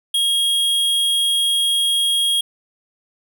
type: tone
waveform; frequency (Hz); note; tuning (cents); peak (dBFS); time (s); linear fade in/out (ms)
square; 3272; G#7; -26; -16; 0.14-2.41; 5
effects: none